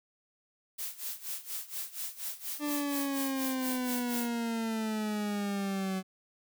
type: noise with tremolo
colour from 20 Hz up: blue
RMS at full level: -36 dBFS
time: 0.78-4.29 s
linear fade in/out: 10 ms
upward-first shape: sine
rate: 4.2 Hz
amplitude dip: 85%
type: exponential sweep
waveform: 40% pulse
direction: down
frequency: 296.5 to 187.4 Hz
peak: -30 dBFS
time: 2.59-6.03 s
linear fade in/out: 50 ms
effects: none